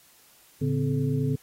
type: tone cluster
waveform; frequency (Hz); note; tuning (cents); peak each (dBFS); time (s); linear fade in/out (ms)
sine; 113.9 / 143.6 / 256.7 / 431; A#2 / D3 / C4 / A4; -40 / -39 / -33 / -36; -30 / -25 / -29 / -33; 0.61-1.36; 10
effects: white hiss -57 dBFS RMS until 1.42 s + AAC 48 kbps